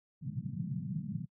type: band-pass noise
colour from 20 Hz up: pink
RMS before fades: -38 dBFS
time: 0.21-1.26 s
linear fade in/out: 20 ms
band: 120 to 200 Hz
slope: 48 dB/octave
effects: noise-tail reverb RT60 0.1 s tail -26 dB re dry